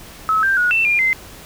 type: tone with pitch steps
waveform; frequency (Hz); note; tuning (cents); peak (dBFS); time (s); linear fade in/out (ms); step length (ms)
sine; 1292 / 1577 / 1454 / 2675 / 2405 / 2071; E6 / G6 / F#6 / E7 / D7 / C7; -35 / +10 / -31 / +25 / +41 / -18; -13; 0.29-1.13; 0; 140
effects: pink hiss -39 dBFS RMS until 1.45 s